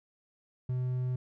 triangle tone, 126.5 Hz, B2, 42 cents sharp, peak -27 dBFS, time 0.69-1.16 s, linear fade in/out 5 ms, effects none

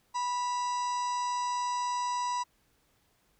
harmonic tone with a mistuned harmonic, 983 Hz, B5, 8 cents flat, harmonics 1 / 2 / 3 / 4 / 5 / 6 / 7 / 8, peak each -29 / -47 / -50 / -47 / -47 / -46 / -54 / -48 dBFS, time 0.14-2.44 s, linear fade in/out 20 ms, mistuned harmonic 3, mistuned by -110 cents, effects pink hiss -70 dBFS RMS until 3.39 s

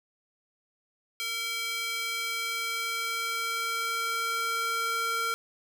square tone with high-pass filter sweep, 458.1 Hz, A#4, 30 cents flat, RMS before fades -31 dBFS, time 1.2-5.34 s, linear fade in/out 0 ms, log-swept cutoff 2500 to 1200 Hz, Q 1.6, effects none

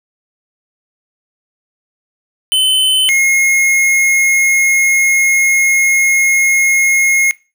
square tone pair in turn, 3046 / 2154 Hz, F#7 / C7, +50 / +50 cents, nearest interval tritone, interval 600 cents, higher first, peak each -10 dBFS, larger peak neither, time 2.52-3.09 / 3.09-7.31 s, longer second, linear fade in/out 0 ms, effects noise-tail reverb RT60 0.3 s tail -21 dB re dry

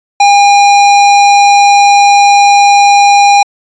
square tone, 809 Hz, G#5, 46 cents flat, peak -3 dBFS, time 0.2-3.43 s, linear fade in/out 5 ms, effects resampled to 16000 Hz

